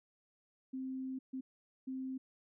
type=tone bursts at uneven times; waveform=sine; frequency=261.8 Hz; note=C4; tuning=1 cent sharp; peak=-38 dBFS; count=3; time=0.73-1.19 / 1.33-1.41 / 1.87-2.18 s; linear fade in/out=10 ms; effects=none